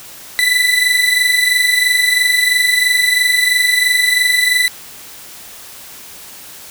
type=tone pair together; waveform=30% pulse; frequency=1975.5 / 1998.5 Hz; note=B6 / B6; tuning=0 / +20 cents; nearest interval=unison; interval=20 cents; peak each=-11 dBFS; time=0.39-4.68 s; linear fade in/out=0 ms; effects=white hiss -35 dBFS RMS until 6.7 s